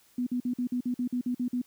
sine tone bursts, 246.9 Hz, B3, in tune, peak -26 dBFS, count 11, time 0.18-1.617 s, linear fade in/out 5 ms, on 87 ms, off 48 ms, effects white hiss -62 dBFS RMS until 1.66 s

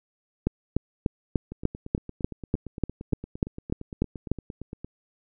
two click trains, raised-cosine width 3 ms, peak -9 / -23 dBFS, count 14 / 30, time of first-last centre 0.47-4.316 / 1.52-4.846 s, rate 3.38 / 8.72 Hz, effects none

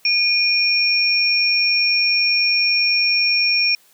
sine tone pair together, 2432 / 5490 Hz, D#7 / F8, -40 / -31 cents, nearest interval octave + major second, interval 1409 cents, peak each -17 dBFS, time 0.05-3.75 s, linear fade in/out 2 ms, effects white hiss -54 dBFS RMS until 3.93 s + high-pass 150 Hz 12 dB/octave

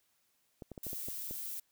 clicks, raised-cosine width 2 ms, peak -31 dBFS, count 7, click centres 0.622 / 0.717 / 0.778 / 0.867 / 0.931 / 1.085 / 1.31 s
violet noise, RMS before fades -41 dBFS, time 0.83-1.6 s, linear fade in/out 5 ms
effects white hiss -75 dBFS RMS until 1.71 s

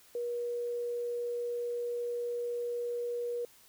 sine tone, 479.4 Hz, A#4, 48 cents sharp, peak -32 dBFS, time 0.15-3.45 s, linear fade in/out 2 ms, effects white hiss -60 dBFS RMS until 3.68 s

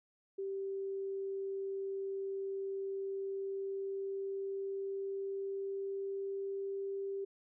sine tone with pitch glide, 390 to 393.2 Hz, G4 to G4, -9 to +5 cents, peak -36 dBFS, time 0.38-7.25 s, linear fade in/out 10 ms, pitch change +14 cents, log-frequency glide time 2.78-6.96 s, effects none

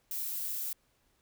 violet noise, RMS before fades -36 dBFS, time 0.11-0.73 s, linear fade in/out 2 ms, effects pink hiss -72 dBFS RMS until 1.21 s

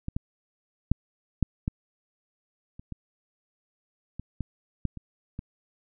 clicks, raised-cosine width 5 ms, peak -19 / -16 / -8 / -9 / -14 / -30 / -23 / -23 / -18 / -14 / -26 / -22 dBFS, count 12, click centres 0.084 / 0.165 / 0.916 / 1.427 / 1.679 / 2.795 / 2.923 / 4.196 / 4.407 / 4.853 / 4.973 / 5.391 s, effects none

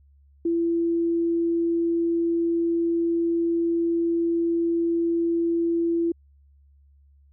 sine tone, 336.6 Hz, E4, 36 cents sharp, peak -20 dBFS, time 0.45-6.12 s, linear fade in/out 5 ms, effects added 70 Hz sine -53 dBFS peak until 7.32 s

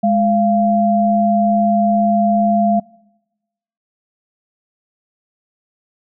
sine tone pair together, 208.4 / 689.3 Hz, G#3 / F5, +6 / -23 cents, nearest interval octave + major sixth, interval 2071 cents, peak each -14 dBFS, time 0.03-2.8 s, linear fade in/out 10 ms, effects noise-tail reverb RT60 1.0 s tail -24 dB re dry

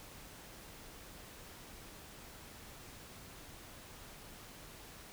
silence, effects pink hiss -53 dBFS RMS until 5.12 s

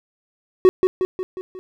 triangle tone with echo, 371.6 Hz, F#4, 7 cents sharp, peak -5 dBFS, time 0.65-0.69 s, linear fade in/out 0 ms, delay 180 ms, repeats 5, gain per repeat -5 dB, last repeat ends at 1.59 s, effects none

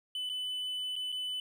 triangle tone with dropouts, 3002 Hz, F#7, 24 cents sharp, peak -32 dBFS, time 0.15-1.4 s, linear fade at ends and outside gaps 2 ms, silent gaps 0.292-0.297 / 0.957-0.962 / 1.12-1.124 s, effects none

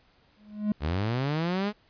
triangle tone with exponential growth, 210 Hz, G#3, 19 cents sharp, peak -18 dBFS, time 0.37-0.72 s, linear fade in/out 2 ms, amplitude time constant 75 ms
sawtooth linear sweep, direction up, 68.3 to 213.1 Hz, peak -22 dBFS, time 0.8-1.73 s, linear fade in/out 50 ms
effects pink hiss -63 dBFS RMS until 1.89 s + resampled to 11025 Hz

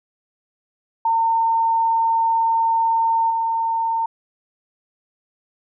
sine tone with level steps, 909 Hz, A#5, 44 cents flat, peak -15 / -18 dBFS, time 1.05-4.06 s, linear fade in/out 5 ms, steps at 3.3 s, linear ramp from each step 5 ms, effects none

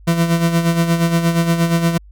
40% pulse tone with tremolo, 167.9 Hz, E3, 32 cents sharp, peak -10 dBFS, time 0.07-1.98 s, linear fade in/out 10 ms, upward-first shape sine, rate 8.5 Hz, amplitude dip 60%, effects added 50 Hz sine -39 dBFS peak until 2.11 s

